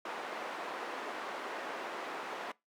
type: band-pass noise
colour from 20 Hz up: white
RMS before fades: -41 dBFS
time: 0.05-2.52 s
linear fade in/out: 5 ms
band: 330 to 1300 Hz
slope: 12 dB/octave
effects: noise-tail reverb RT60 0.2 s tail -22 dB re dry + high-pass 200 Hz 12 dB/octave